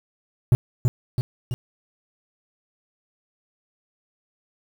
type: tone with echo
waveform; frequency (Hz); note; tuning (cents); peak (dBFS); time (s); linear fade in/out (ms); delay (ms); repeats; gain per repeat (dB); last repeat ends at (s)
triangle; 123.47; B2; 0; -9; 0.52-0.55; 0; 330; 3; -4; 1.54
effects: 7-bit